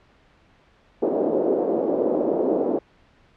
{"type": "band-pass noise", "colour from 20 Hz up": "pink", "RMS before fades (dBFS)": -22, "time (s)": [1.02, 2.79], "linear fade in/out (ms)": 5, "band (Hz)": [310, 550], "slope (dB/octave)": 24, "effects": ["pink hiss -57 dBFS RMS until 3.36 s", "low-pass 3000 Hz 12 dB/octave"]}